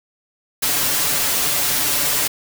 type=noise with comb filter; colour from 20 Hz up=white; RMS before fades=-19 dBFS; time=0.62-2.28 s; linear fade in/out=10 ms; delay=6.9 ms; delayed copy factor=+0.65; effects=none